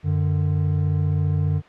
triangle tone pair together, 93.98 / 148.9 Hz, F#2 / D3, +28 / +24 cents, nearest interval minor sixth, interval 796 cents, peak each -19 dBFS, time 0.03-1.62 s, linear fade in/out 50 ms, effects white hiss -49 dBFS RMS until 1.68 s + low-pass 2000 Hz 12 dB/octave

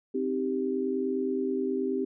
sine chord, C minor, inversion none, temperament equal, 261.6 / 311.1 / 392 Hz, C4 / Eb4 / G4, 0 / 0 / 0 cents, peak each -30 / -35 / -29 dBFS, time 0.14-2.05 s, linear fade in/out 10 ms, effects none

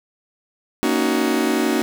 40% pulse chord, D# minor seventh, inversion second, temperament just, 233.3 / 280 / 311.1 / 373.4 Hz, A#3 / C#4 / D#4 / F#4, +2 / +18 / 0 / +16 cents, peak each -22 dBFS, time 0.83-1.82 s, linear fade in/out 0 ms, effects none

